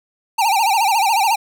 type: tone with vibrato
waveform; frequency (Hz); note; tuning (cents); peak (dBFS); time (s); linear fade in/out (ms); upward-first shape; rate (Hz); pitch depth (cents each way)
square; 846; G#5; +32; -14; 0.38-1.36; 10; sine; 14; 170
effects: none